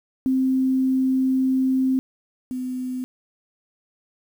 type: tone pair in turn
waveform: sine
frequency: 261.6 / 254.2 Hz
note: C4 / C4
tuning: 0 / -50 cents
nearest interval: unison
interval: 50 cents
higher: first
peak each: -17 / -25 dBFS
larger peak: first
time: 0.26-1.99 / 2.51-3.04 s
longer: first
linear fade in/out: 0 ms
effects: 8-bit